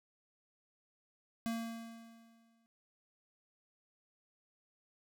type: tone with exponential decay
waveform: square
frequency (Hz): 228.8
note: A#3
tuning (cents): -32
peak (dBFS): -34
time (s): 1.46-2.66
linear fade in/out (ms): 0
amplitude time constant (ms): 260
effects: none